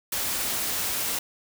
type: noise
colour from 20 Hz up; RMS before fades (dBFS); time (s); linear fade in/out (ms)
white; -28; 0.12-1.19; 5
effects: none